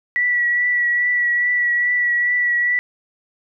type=tone with vibrato; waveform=sine; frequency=1946 Hz; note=B6; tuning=26 cents flat; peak=-15 dBFS; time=0.16-2.79 s; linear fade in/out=0 ms; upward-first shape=triangle; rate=2.4 Hz; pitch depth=23 cents each way; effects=none